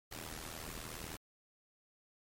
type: noise with amplitude modulation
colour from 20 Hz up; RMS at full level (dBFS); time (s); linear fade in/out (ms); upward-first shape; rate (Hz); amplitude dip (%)
pink; -42; 0.11-1.17; 10; sine; 79.7; 85
effects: MP3 64 kbps